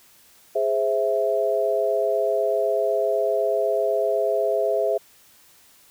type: chord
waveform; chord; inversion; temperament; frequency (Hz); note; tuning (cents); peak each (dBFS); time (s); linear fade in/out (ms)
sine; Ab augmented; none; equal; 415.3 / 523.3 / 659.3; Ab4 / C5 / E5; 0 / 0 / 0; -24 / -25 / -22; 0.55-4.98; 10
effects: white hiss -54 dBFS RMS until 5.9 s